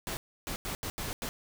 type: noise bursts at uneven times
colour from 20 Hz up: pink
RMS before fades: -36 dBFS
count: 6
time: 0.07-0.17 / 0.47-0.56 / 0.65-0.75 / 0.83-0.9 / 0.98-1.13 / 1.22-1.29 s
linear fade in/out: 0 ms
effects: none